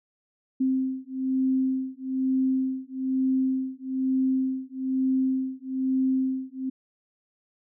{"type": "beating tone pair", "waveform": "sine", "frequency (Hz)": [261.6, 262.7], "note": ["C4", "C4"], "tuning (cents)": [0, 7], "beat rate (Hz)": 1.1, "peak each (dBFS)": -26, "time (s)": [0.6, 6.7], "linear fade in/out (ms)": 10, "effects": []}